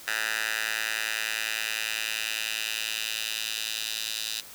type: tone with high-pass filter sweep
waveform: 10% pulse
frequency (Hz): 110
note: A2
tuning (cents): 0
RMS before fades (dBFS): -31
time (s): 0.07-4.41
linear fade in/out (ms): 10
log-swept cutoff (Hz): 1700 to 3700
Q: 1.9
effects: white hiss -46 dBFS RMS until 4.54 s